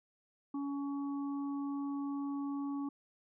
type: harmonic tone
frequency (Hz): 281.1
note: C#4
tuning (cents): +24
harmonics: 1 / 3 / 4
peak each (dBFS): -35 / -50 / -49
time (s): 0.54-2.89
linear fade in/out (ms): 5
effects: none